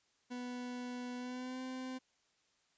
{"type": "tone with pitch glide", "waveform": "40% pulse", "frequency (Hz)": [246.9, 257.7], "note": ["B3", "C4"], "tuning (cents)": [0, -26], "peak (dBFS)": -40, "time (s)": [0.3, 1.99], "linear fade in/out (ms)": 20, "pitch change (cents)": 74, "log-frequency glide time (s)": [1.17, 1.61], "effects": ["white hiss -75 dBFS RMS until 2.77 s", "resampled to 16000 Hz"]}